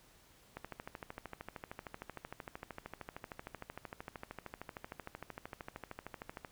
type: click train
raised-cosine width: 0.5 ms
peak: -28 dBFS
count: 78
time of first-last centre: 0.57-6.448 s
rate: 13.1 Hz
effects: pink hiss -64 dBFS RMS until 6.51 s